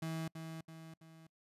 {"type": "tone with echo", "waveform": "35% pulse", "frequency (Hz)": 161.7, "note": "E3", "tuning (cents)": -33, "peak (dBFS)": -36, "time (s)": [0.02, 0.28], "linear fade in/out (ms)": 5, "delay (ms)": 330, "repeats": 3, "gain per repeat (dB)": -6, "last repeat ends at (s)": 1.27, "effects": ["noise-tail reverb RT60 0.1 s tail -26 dB re dry", "resampled to 32000 Hz"]}